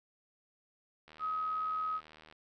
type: click train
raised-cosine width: 0.3 ms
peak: -38 dBFS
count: 98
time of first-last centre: 1.08-2.325 s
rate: 77.9 Hz
type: tone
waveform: sine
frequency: 1268 Hz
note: D#6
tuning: 32 cents sharp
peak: -32 dBFS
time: 1.19-2.01 s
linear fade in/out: 50 ms
effects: none